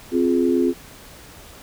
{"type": "chord", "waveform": "sine", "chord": "F minor", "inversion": "second", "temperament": "just", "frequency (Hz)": [261.9, 349.2, 419.1], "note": ["C4", "F4", "Ab4"], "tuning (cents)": [2, 0, 16], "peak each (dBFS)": [-19, -19, -23], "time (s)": [0.11, 0.74], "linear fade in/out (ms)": 50, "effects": ["pink hiss -43 dBFS RMS until 1.62 s"]}